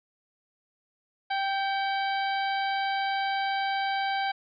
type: harmonic tone with a mistuned harmonic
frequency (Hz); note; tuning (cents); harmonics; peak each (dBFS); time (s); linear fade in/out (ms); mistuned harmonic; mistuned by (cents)
784; G5; 0; 1 / 2 / 3 / 4 / 5 / 6; -27 / -33 / -37 / -39 / -41 / -43; 1.3-4.32; 10; 3; -55
effects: none

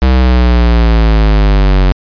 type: linear sweep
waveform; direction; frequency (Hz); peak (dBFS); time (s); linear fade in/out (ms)
square; down; 65.4 to 45.93; -6; 0.02-1.92; 0
effects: resampled to 11025 Hz

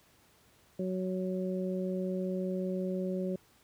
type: harmonic tone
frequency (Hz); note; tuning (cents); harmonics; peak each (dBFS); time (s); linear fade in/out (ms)
185.5; F#3; +5; 1 / 2 / 3; -33 / -36 / -38; 0.79-3.36; 5
effects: pink hiss -64 dBFS RMS until 3.63 s + high-pass 60 Hz 12 dB/octave

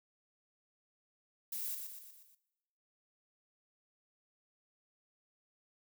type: noise with echo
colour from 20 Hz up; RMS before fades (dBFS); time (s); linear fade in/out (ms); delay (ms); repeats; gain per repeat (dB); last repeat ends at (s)
violet; -40; 1.52-1.75; 5; 120; 5; -5; 2.35
effects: noise-tail reverb RT60 1.0 s tail -19 dB re dry

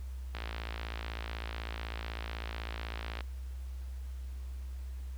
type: click train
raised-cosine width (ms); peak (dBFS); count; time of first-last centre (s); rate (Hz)
0.3; -23; 161; 0.35-3.207; 56
effects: added 64 Hz sine -38 dBFS peak until 5.17 s + pink hiss -61 dBFS RMS until 5.17 s

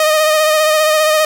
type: tone with vibrato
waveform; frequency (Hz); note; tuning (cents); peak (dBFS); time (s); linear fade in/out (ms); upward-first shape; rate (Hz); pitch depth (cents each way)
sawtooth; 619; D#5; -9; -6; 0-1.25; 2; sine; 15; 28
effects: none

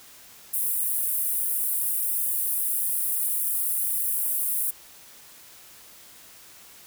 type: high-pass noise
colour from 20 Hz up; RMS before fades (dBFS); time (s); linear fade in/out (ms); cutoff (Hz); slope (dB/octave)
pink; -26; 0.53-4.71; 10; 9500; 48
effects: white hiss -49 dBFS RMS until 6.86 s

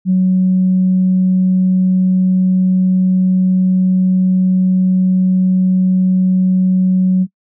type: tone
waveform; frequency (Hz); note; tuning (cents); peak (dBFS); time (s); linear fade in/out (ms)
sine; 185.4; F#3; +4; -8; 0.05-7.27; 50
effects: noise-tail reverb RT60 0.1 s tail -25 dB re dry + tanh soft clip ceiling -4 dBFS

